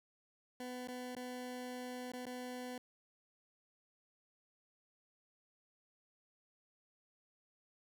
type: tone with dropouts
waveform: 20% pulse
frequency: 250 Hz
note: B3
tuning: 21 cents sharp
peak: -38 dBFS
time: 0.6-2.78 s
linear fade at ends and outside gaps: 2 ms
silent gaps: 0.874-0.884 / 1.152-1.165 / 2.119-2.135 / 2.255-2.265 s
effects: none